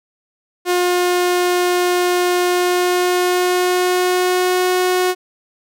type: tone with pitch glide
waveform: sawtooth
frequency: 357.3 to 365 Hz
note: F4 to F#4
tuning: +40 to -24 cents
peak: -10 dBFS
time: 0.65-5.15 s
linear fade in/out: 50 ms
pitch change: +36 cents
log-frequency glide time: 2.45-4.7 s
effects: none